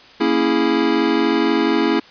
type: chord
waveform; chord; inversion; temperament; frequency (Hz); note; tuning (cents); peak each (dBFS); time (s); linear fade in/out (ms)
square; A# half-diminished seventh; none; equal; 233.1 / 277.2 / 329.6 / 415.3; A#3 / C#4 / E4 / G#4; 0 / 0 / 0 / 0; -23 / -21 / -19 / -22; 0.2-2; 10
effects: white hiss -44 dBFS RMS until 2.1 s + resampled to 11025 Hz